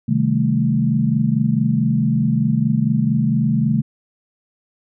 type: chord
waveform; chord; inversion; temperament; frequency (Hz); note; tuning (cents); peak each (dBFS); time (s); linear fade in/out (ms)
sine; A half-diminished seventh; first; equal; 130.81 / 155.56 / 196 / 220; C3 / Eb3 / G3 / A3; 0 / 0 / 0 / 0; -20 / -20 / -23 / -18; 0.08-3.82; 10
effects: none